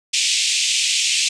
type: band-pass noise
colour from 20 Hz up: pink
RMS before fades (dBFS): -19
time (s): 0.13-1.29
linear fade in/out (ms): 10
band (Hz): 2400 to 8400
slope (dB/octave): 48
effects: none